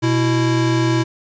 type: tone pair together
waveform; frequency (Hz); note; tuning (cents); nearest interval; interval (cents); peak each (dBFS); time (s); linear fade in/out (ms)
square; 123.18 / 330; B2 / E4; -4 / +2; octave + perfect fourth; 1706; -18; 0.02-1.04; 20
effects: resampled to 16000 Hz